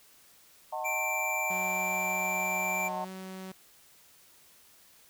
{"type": "chord", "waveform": "sine", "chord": "D# diminished seventh", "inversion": "none", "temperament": "just", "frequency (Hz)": [622.3, 746.7, 896, 1075.3], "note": ["D#5", "F#5", "A5", "C6"], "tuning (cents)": [0, 16, 31, 47], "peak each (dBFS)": [-38, -37, -36, -42], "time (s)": [0.72, 3.05], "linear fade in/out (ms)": 10}
{"type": "tone", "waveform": "square", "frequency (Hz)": 2349, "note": "D7", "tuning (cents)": 0, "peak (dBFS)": -31, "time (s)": [0.84, 2.89], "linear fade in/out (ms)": 20}
{"type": "tone with pitch glide", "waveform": "sawtooth", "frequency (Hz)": [185, 188.34], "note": ["F#3", "F#3"], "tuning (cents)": [0, 31], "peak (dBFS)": -36, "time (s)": [1.5, 3.52], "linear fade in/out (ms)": 5, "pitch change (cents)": 31, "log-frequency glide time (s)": [3.03, 3.09]}
{"effects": ["white hiss -59 dBFS RMS until 5.09 s"]}